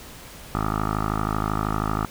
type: tone with low-pass filter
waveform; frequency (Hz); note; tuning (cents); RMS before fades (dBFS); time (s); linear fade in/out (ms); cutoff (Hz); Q
10% pulse; 52.8; G#1; +29; -25; 0.55-2.05; 0; 1200; 6.7
effects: pink hiss -42 dBFS RMS until 2.1 s